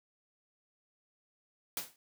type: noise with exponential decay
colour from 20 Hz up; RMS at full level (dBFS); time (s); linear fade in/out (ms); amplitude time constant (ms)
white; -33; 1.77-1.96; 1; 41
effects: high-pass 100 Hz 12 dB/octave

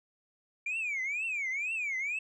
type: tone with vibrato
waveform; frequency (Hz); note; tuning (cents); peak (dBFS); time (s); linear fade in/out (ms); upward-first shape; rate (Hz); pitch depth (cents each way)
sine; 2349; D7; 0; -29; 0.66-2.19; 5; triangle; 2.1; 270
effects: tanh soft clip ceiling -29 dBFS

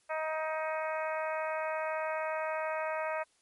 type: harmonic tone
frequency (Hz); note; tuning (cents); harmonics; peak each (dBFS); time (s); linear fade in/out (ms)
314.4; D#4; +18; 2 / 3 / 4 / 5 / 6 / 7 / 8; -34 / -38 / -40 / -42 / -44 / -45 / -46; 0.09-3.24; 20
effects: white hiss -70 dBFS RMS until 3.41 s + MP3 48 kbps

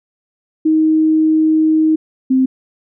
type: tone pair in turn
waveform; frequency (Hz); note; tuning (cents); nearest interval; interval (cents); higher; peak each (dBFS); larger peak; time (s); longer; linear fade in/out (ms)
sine; 314.4 / 261; D#4 / C4; +18 / -4; minor third; 322; first; -9; neither; 0.65-1.96 / 2.3-2.46; first; 10
effects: none

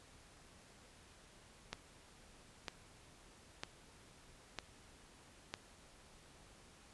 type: click train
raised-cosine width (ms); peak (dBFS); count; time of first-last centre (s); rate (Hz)
0.2; -23; 5; 1.73-5.54; 1.05
effects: pink hiss -62 dBFS RMS until 6.93 s + resampled to 24000 Hz

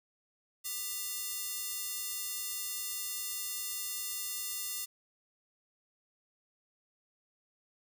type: tone with high-pass filter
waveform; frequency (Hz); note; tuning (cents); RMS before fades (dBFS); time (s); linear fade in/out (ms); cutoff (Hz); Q
square; 397.5; G4; +24; -38; 0.64-4.86; 20; 6500; 0.56
effects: none

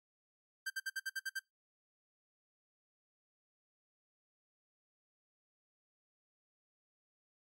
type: tone bursts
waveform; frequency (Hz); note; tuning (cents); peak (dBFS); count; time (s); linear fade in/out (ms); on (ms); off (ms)
45% pulse; 1568; G6; 0; -36; 8; 0.66-1.395; 10; 42; 57
effects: noise-tail reverb RT60 0.2 s tail -24 dB re dry + MP3 64 kbps

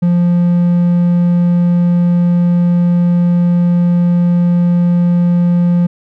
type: tone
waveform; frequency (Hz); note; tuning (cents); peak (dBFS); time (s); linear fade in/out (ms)
triangle; 174.61; F3; 0; -6; 0.02-5.87; 10
effects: none

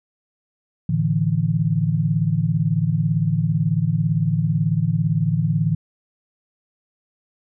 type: chord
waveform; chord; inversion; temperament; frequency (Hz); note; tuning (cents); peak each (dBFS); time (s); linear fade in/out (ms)
sine; A suspended fourth; none; equal; 110 / 146.83 / 164.81; A2 / D3 / E3; 0 / 0 / 0; -23 / -21 / -20; 0.89-5.75; 5
effects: none

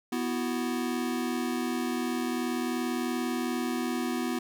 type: chord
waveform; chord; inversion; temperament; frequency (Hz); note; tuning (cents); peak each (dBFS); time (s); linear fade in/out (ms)
square; B suspended fourth; none; equal; 246.9 / 329.6 / 370; B3 / E4 / F#4; 0 / 0 / 0; -31 / -35 / -37; 0.12-4.39; 5
effects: none

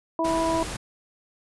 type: harmonic tone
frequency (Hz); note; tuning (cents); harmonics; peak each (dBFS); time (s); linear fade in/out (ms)
327.4; E4; -12; 1 / 2 / 3; -26 / -26 / -26; 0.19-0.63; 2
type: noise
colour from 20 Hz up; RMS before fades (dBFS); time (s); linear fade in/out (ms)
pink; -33; 0.24-0.77; 10
effects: resampled to 24000 Hz

